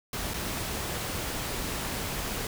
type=noise with dropouts; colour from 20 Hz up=pink; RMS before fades=-33 dBFS; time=0.13-2.47 s; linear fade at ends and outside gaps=2 ms; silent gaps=0.337-0.341 s; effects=none